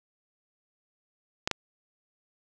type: clicks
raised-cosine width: 0.2 ms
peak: -9 dBFS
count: 2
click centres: 1.475 / 1.513 s
effects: none